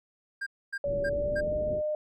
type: tone bursts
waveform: triangle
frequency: 1600 Hz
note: G6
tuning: 35 cents sharp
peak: -29 dBFS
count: 4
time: 0.41-1.41 s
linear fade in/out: 10 ms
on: 55 ms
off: 260 ms
type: low-pass noise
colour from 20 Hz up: pink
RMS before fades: -37 dBFS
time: 0.84-1.82 s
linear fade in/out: 50 ms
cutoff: 510 Hz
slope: 96 dB/octave
type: tone with pitch glide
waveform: sine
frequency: 570 to 607.4 Hz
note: C#5 to D#5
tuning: +48 to -42 cents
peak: -27 dBFS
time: 0.84-1.95 s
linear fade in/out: 2 ms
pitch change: +110 cents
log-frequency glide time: 1.04-1.54 s
effects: none